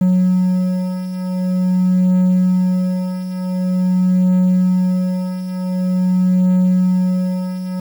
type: beating tone pair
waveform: triangle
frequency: 183 / 183.46 Hz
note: F#3 / F#3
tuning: -19 / -14 cents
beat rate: 0.46 Hz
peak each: -17 / -12 dBFS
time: 0.01-7.8 s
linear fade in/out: 5 ms
effects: 7-bit